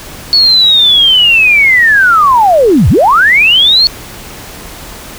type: linear two-way sweep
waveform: sine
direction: down then up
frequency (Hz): 4435 to 64 to 4435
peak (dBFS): -3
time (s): 0.33-3.87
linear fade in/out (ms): 0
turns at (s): 2.89
effects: pink hiss -28 dBFS RMS until 5.18 s